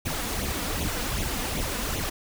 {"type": "noise with flanger", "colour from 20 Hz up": "pink", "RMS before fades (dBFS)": -29, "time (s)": [0.05, 2.1], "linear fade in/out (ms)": 10, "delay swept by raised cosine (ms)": [0.3, 4.2], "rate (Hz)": 2.6, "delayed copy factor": 0.7, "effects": []}